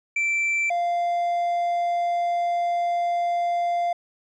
triangle tone pair in turn, 2338 / 695.1 Hz, D7 / F5, -8 / -8 cents, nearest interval octave + major sixth, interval 2100 cents, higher first, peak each -19 dBFS, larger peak neither, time 0.16-0.7 / 0.7-3.93 s, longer second, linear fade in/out 5 ms, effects resampled to 22050 Hz

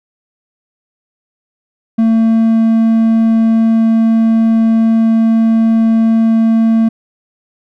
triangle tone, 225.2 Hz, A3, 40 cents sharp, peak -5 dBFS, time 1.98-6.89 s, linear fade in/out 10 ms, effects none

